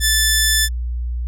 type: tone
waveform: 10% pulse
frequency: 1753 Hz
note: A6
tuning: 7 cents flat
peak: -5 dBFS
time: 0-0.69 s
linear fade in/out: 50 ms
effects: added 60 Hz sine -20 dBFS peak until 1.27 s